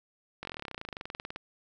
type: slowing click train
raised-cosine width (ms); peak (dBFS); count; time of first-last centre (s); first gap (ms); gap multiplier
0.3; -22; 27; 0.43-1.361; 21; 1.04
effects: none